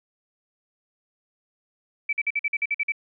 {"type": "tone bursts", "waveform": "sine", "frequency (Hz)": 2312, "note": "D7", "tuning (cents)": -28, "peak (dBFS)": -21, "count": 10, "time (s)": [2.09, 2.921], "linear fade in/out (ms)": 5, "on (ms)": 39, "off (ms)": 49, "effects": []}